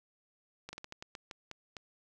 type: slowing click train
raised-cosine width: 0.2 ms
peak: -26 dBFS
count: 10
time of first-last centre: 0.69-1.768 s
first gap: 40 ms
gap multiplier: 1.26
effects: none